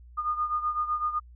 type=beating tone pair; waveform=sine; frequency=1220 / 1227.9 Hz; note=D#6 / D#6; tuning=-34 / -23 cents; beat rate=7.9 Hz; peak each=-27 / -32 dBFS; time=0.17-1.2 s; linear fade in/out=20 ms; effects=added 60 Hz sine -47 dBFS peak until 1.35 s